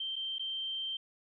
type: tone with dropouts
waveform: sine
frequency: 3136 Hz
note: G7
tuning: in tune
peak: -34 dBFS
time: 0-0.97 s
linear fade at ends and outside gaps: 5 ms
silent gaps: 0.158-0.162 / 0.384-0.394 s
effects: none